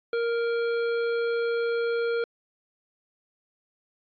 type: harmonic tone with a mistuned harmonic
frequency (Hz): 466.8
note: A#4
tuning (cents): +2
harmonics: 1 / 3 / 5 / 7 / 9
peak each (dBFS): -24 / -33 / -42 / -45 / -47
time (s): 0.13-2.24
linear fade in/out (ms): 2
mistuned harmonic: 7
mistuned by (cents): +16
effects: AAC 48 kbps